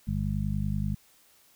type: harmonic tone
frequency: 50.4 Hz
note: G1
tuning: 49 cents sharp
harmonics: 1 / 2 / 3 / 4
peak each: -32 / -32 / -32 / -32 dBFS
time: 0.07-0.95 s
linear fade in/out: 10 ms
effects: white hiss -61 dBFS RMS until 1.55 s